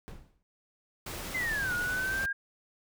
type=noise with exponential decay; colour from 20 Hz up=brown; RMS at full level=-38 dBFS; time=0.08-0.43 s; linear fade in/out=0 ms; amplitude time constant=76 ms
type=noise; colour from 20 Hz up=pink; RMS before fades=-39 dBFS; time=1.06-2.26 s; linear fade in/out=5 ms
type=exponential two-way sweep; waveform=sine; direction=down then up; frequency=2093 to 1433 to 1622 Hz; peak=-29 dBFS; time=1.34-2.33 s; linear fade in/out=10 ms; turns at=1.74 s
effects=none